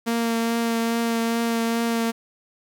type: tone with vibrato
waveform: sawtooth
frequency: 230.6 Hz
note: A#3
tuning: 19 cents flat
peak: -17 dBFS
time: 0.06-2.12 s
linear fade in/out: 20 ms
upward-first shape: triangle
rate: 2.4 Hz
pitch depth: 16 cents each way
effects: 9-bit